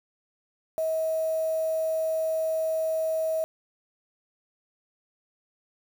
sine tone with quantisation, 640 Hz, D#5, 49 cents sharp, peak -24 dBFS, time 0.78-3.44 s, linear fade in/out 0 ms, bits 7, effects none

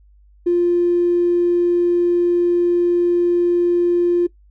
triangle tone with tanh clipping, 349.2 Hz, F4, in tune, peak -12 dBFS, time 0.46-4.27 s, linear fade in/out 10 ms, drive 2 dB, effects noise-tail reverb RT60 0.1 s tail -19 dB re dry + added 50 Hz sine -47 dBFS peak until 4.5 s

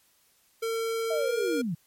square tone with pitch glide, 453.9 to 471.8 Hz, A#4 to A#4, -46 to +21 cents, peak -28 dBFS, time 0.62-1.62 s, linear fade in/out 10 ms, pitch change +67 cents, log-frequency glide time 1.09-1.37 s
sine linear sweep, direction down, 659.3 to 148.1 Hz, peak -27 dBFS, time 1.1-1.75 s, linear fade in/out 10 ms
effects white hiss -65 dBFS RMS until 1.86 s + MP3 64 kbps

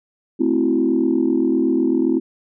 sine chord, F# half-diminished seventh, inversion first, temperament equal, 220 / 261.6 / 329.6 / 370 Hz, A3 / C4 / E4 / F#4, 0 / 0 / 0 / 0 cents, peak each -24 / -18 / -18 / -23 dBFS, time 0.39-2.2 s, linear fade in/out 20 ms, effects tanh soft clip ceiling -6 dBFS

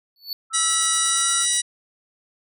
square tone with exponential growth, 4456 Hz, C#8, 8 cents sharp, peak -23 dBFS, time 0.16-0.33 s, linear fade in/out 1 ms, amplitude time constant 35 ms
sine tone with pitch glide, 1320 to 1360.2 Hz, E6 to F6, +2 to -46 cents, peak -27 dBFS, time 0.5-1.46 s, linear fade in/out 50 ms, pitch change +52 cents, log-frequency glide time 0.99-1.3 s
harmonic tone, 969 Hz, B5, 33 cents flat, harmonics 2 / 3 / 4 / 5 / 6 / 7 / 8 / 9 / 10, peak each -31 / -34 / -25 / -35 / -25 / -36 / -28 / -24 / -27 dBFS, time 0.53-1.62 s, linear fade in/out 20 ms
white noise bursts, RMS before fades -43 dBFS, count 8, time 0.69-1.578 s, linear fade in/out 10 ms, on 62 ms, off 56 ms
effects none

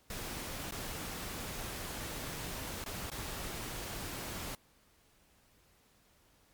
pink noise with dropouts, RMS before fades -41 dBFS, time 0.1-4.55 s, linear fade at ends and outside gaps 2 ms, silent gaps 0.71-0.721 / 2.841-2.861 / 3.101-3.116 s, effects pink hiss -67 dBFS RMS until 6.53 s + MP3 96 kbps

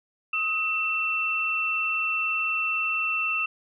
sine tone pair together, 1269.8 / 2689 Hz, D#6 / E7, +35 / +34 cents, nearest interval octave + minor second, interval 1299 cents, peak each -31 / -24 dBFS, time 0.33-3.46 s, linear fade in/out 5 ms, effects none

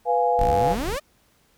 sine chord, F diminished, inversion second, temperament equal, 493.9 / 698.5 / 830.6 Hz, Cb5 / F5 / Ab5, 0 / 0 / 0 cents, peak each -22 dBFS, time 0.05-0.76 s, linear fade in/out 50 ms
sawtooth exponential sweep, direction up, 40.25 to 632 Hz, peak -22 dBFS, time 0.38-1 s, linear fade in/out 20 ms
brown noise, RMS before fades -31 dBFS, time 0.4-0.97 s, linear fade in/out 5 ms
effects pink hiss -62 dBFS RMS until 1.57 s

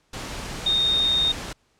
sine tone in noise, 3686 Hz, A#7, 20 cents flat, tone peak -18 dBFS, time 0.66-1.32 s, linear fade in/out 5 ms, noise pink, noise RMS -33 dBFS, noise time 0.13-1.53 s, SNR +12 dB, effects pink hiss -65 dBFS RMS until 1.79 s + low-pass 8000 Hz 12 dB/octave

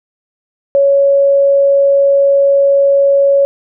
sine tone, 557 Hz, C#5, 8 cents sharp, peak -6 dBFS, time 0.75-3.45 s, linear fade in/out 0 ms, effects none

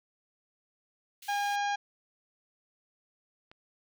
pink high-pass noise, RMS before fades -49 dBFS, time 1.22-1.56 s, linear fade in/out 5 ms, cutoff 2400 Hz, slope 24 dB/octave
harmonic tone, 813 Hz, G#5, 37 cents flat, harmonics 1 / 2 / 3 / 4 / 5 / 6 / 7 / 8, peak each -29 / -35 / -42 / -43 / -47 / -51 / -48 / -53 dBFS, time 1.28-1.76 s, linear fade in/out 10 ms
click, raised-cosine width 0.3 ms, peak -35 dBFS, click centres 3.515 s
effects none

